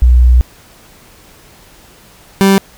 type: tone pair in turn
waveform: sine / 30% pulse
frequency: 61.4 / 194.93 Hz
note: B1 / G3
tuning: -9 / -9 cents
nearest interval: octave + minor sixth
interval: 2000 cents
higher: second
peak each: -3 dBFS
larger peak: neither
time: 0.02-0.41 / 2.41-2.58 s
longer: first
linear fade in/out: 0 ms
effects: pink hiss -42 dBFS RMS until 2.77 s